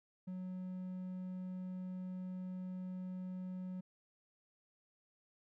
triangle tone, 184.1 Hz, F#3, 8 cents flat, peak -39 dBFS, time 0.27-3.81 s, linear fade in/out 10 ms, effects none

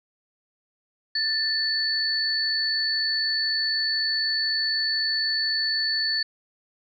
sine tone pair together, 1768 / 4462 Hz, A6 / C#8, +8 / +11 cents, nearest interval octave + major third, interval 1603 cents, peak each -28 / -23 dBFS, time 1.15-6.23 s, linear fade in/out 5 ms, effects none

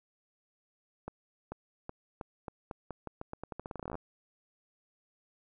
accelerating click train, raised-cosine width 1 ms, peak -25 dBFS, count 25, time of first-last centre 1.08-3.954 s, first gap 440 ms, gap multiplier 0.85, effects none

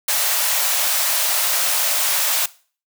white high-pass noise, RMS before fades -19 dBFS, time 0.08-2.46 s, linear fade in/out 5 ms, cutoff 520 Hz, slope 96 dB/octave, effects noise-tail reverb RT60 0.4 s tail -19 dB re dry

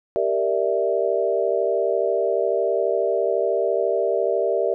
sine chord, E half-diminished seventh, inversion first, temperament equal, 392 / 466.2 / 587.3 / 659.3 Hz, G4 / Bb4 / D5 / E5, 0 / 0 / 0 / 0 cents, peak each -24 dBFS, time 0.16-4.74 s, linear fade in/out 0 ms, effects none

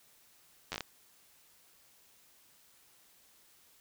slowing click train, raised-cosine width 0.2 ms, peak -19 dBFS, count 6, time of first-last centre 0.72-0.807 s, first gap 10 ms, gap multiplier 1.28, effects white hiss -64 dBFS RMS until 3.8 s

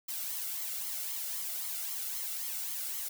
blue noise with flanger, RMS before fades -37 dBFS, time 0.08-3.09 s, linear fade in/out 10 ms, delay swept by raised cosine 0.94 to 1.46 ms, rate 3.8 Hz, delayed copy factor +0.6, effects none

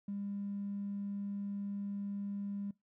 triangle tone, 201 Hz, G3, 44 cents sharp, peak -33 dBFS, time 0.08-2.71 s, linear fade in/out 5 ms, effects noise-tail reverb RT60 0.2 s tail -25 dB re dry + tanh soft clip ceiling -34 dBFS

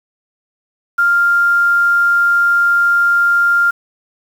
sine tone with quantisation, 1397 Hz, F6, in tune, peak -9 dBFS, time 0.98-3.71 s, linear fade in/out 10 ms, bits 6, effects none

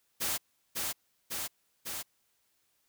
white noise with echo, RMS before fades -32 dBFS, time 0.2-0.38 s, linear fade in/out 20 ms, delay 550 ms, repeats 3, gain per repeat -2 dB, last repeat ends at 2.03 s, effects white hiss -74 dBFS RMS until 2.88 s

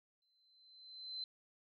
sine tone with exponential growth, 4068 Hz, C8, 50 cents flat, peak -39 dBFS, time 0.22-1.24 s, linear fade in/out 2 ms, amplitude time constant 220 ms, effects none

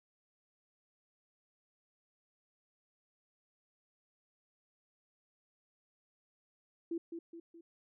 sine tone with echo, 335.3 Hz, E4, 30 cents sharp, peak -34 dBFS, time 6.91-6.98 s, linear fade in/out 5 ms, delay 210 ms, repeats 3, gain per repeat -6 dB, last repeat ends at 7.61 s, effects none

